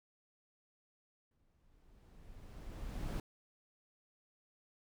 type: noise with exponential growth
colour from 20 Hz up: brown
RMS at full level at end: -36 dBFS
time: 1.31-3.2 s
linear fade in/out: 2 ms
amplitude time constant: 410 ms
effects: none